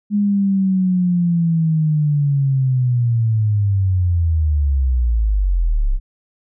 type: linear sweep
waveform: sine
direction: down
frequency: 207.7 to 30.87 Hz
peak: -13 dBFS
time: 0.1-6 s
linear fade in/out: 50 ms
effects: none